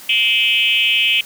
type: tone with frequency modulation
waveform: sine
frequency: 2794 Hz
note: F7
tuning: in tune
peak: -12 dBFS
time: 0.09-1.21 s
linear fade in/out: 5 ms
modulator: 230 Hz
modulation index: 1.9
effects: white hiss -38 dBFS RMS until 1.25 s